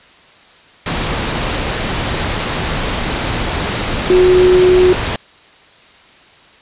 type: tone in noise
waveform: sine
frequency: 365.5 Hz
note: F#4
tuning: 21 cents flat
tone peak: -6 dBFS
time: 4.1-4.93 s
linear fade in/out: 2 ms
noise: pink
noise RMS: -18 dBFS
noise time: 0.86-5.16 s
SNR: +9 dB
effects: white hiss -44 dBFS RMS until 6.61 s + resampled to 8000 Hz